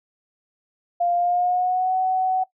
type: tone with pitch glide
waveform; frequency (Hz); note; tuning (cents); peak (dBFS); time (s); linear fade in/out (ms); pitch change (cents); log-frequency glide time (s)
sine; 698.5 to 748.6; F5 to F#5; 0 to +20; -18; 1-2.44; 10; +120; 1.15-1.95
effects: noise-tail reverb RT60 0.1 s tail -18 dB re dry